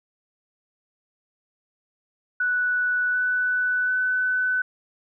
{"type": "tone with pitch steps", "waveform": "sine", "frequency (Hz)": [1480, 1492, 1504.1], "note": ["F#6", "F#6", "F#6"], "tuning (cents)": [0, 14, 28], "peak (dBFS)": -20, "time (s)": [2.4, 4.62], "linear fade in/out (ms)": 5, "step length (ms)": 740, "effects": []}